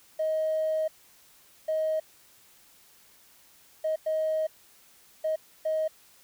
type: tone bursts at uneven times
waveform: triangle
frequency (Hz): 629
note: D#5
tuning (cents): +19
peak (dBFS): -21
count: 6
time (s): 0.19-0.88 / 1.68-2 / 3.84-3.96 / 4.06-4.47 / 5.24-5.36 / 5.65-5.88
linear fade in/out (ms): 10
effects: tanh soft clip ceiling -22 dBFS + white hiss -58 dBFS RMS until 6.23 s